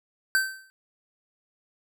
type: tone with exponential decay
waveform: square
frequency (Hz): 1548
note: G6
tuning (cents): -22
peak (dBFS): -18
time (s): 0.35-0.7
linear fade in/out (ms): 0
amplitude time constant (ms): 75
effects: none